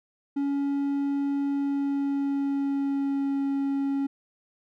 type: tone with pitch glide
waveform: triangle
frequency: 280.7 to 276.4 Hz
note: C#4 to C#4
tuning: +22 to -5 cents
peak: -22 dBFS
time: 0.36-4.07 s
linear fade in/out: 10 ms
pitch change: -27 cents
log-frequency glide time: 1.49-3.44 s
effects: none